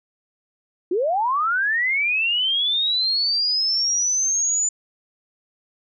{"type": "linear sweep", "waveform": "sine", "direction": "up", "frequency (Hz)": [330, 7050], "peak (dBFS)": -18, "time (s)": [0.91, 4.69], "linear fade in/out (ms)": 5, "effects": []}